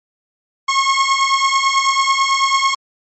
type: beating tone pair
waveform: sawtooth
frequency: 1082 / 1091.1 Hz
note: C#6 / C#6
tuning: -42 / -28 cents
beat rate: 9.1 Hz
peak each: -12 dBFS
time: 0.68-2.75 s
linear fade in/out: 10 ms
effects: MP3 32 kbps